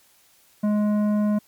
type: tone with tanh clipping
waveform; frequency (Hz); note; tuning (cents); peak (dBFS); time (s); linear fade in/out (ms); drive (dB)
sine; 209.3; G#3; +14; -20; 0.63-1.39; 10; 11
effects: white hiss -58 dBFS RMS until 1.47 s + MP3 96 kbps

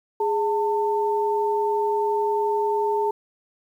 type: tone pair together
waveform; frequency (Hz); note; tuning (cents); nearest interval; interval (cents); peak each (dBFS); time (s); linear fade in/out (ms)
sine; 415.3 / 894.3; G#4 / A5; 0 / +28; octave + minor second; 1328; -22 / -23; 0.2-3.11; 5
effects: 9-bit

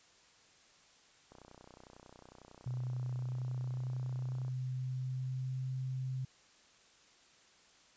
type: click train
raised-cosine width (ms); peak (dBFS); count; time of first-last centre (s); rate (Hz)
1; -40; 99; 1.32-4.481; 31
type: tone with pitch glide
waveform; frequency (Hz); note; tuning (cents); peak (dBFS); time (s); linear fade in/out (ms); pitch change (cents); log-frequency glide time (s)
sine; 125.2 to 130.07; B2 to C3; +24 to -10; -35; 2.66-6.25; 5; +66; 2.94-5.68
effects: white hiss -64 dBFS RMS until 7.96 s + resampled to 16000 Hz

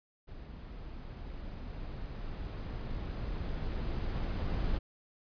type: noise with level ramp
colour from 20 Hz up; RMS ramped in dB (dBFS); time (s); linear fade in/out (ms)
brown; -46 to -32; 0.27-4.79; 20
effects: resampled to 11025 Hz

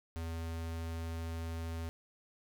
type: tone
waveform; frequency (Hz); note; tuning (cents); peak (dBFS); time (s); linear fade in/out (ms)
square; 82.41; E2; 0; -38; 0.16-1.89; 0
effects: 13-bit

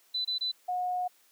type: tone bursts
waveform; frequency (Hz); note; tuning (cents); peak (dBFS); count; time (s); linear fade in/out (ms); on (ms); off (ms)
sine; 4000; B7; +21; -28; 3; 0.14-0.518; 10; 110; 24
type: tone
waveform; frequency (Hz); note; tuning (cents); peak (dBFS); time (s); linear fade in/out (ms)
sine; 725; F#5; -35; -28; 0.68-1.08; 10
effects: white hiss -64 dBFS RMS until 1.31 s + high-pass 300 Hz 12 dB/octave

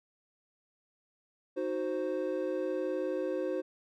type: chord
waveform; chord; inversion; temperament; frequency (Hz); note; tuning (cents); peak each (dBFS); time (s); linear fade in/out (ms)
triangle; C diminished; first; equal; 311.1 / 370 / 523.3; Eb4 / Gb4 / C5; 0 / 0 / 0; -35 / -33 / -32; 1.56-3.62; 20
effects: none

